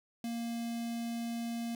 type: tone with notch filter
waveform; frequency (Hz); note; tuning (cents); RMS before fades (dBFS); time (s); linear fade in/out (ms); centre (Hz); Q
square; 233.1; A#3; 0; -37; 0.24-1.75; 2; 1300; 0.97
effects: none